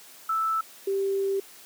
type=tone pair in turn; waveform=sine; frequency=1317 / 391.5 Hz; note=E6 / G4; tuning=-2 / -2 cents; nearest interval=octave + major sixth; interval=2100 cents; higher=first; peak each=-23 dBFS; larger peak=neither; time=0.29-0.61 / 0.87-1.4 s; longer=second; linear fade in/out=5 ms; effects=white hiss -49 dBFS RMS until 1.65 s + high-pass 200 Hz 12 dB/octave